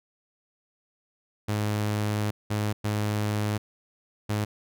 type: tone bursts at uneven times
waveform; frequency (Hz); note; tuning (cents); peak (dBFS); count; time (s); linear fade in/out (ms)
sawtooth; 105.2; G#2; +23; -21; 4; 1.48-2.31 / 2.5-2.73 / 2.84-3.58 / 4.29-4.45; 10
effects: none